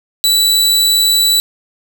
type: tone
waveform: sawtooth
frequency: 3951 Hz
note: B7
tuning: in tune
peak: -6 dBFS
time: 0.24-1.4 s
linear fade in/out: 0 ms
effects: none